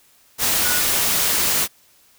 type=tone in noise; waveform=sine; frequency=1460 Hz; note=F#6; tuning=24 cents flat; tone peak=-24 dBFS; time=0.62-0.82 s; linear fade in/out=50 ms; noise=white; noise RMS=-19 dBFS; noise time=0.38-1.68 s; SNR=-8 dB; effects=white hiss -55 dBFS RMS until 2.18 s